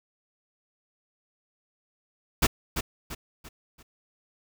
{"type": "noise with echo", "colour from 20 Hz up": "pink", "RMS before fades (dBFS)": -20, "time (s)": [2.42, 2.47], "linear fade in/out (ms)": 10, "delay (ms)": 340, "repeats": 4, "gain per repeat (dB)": -8, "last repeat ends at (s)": 3.83, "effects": []}